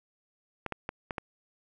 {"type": "clicks", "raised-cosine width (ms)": 0.5, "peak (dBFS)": -18, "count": 5, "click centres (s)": [0.663, 0.723, 0.891, 1.108, 1.182], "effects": []}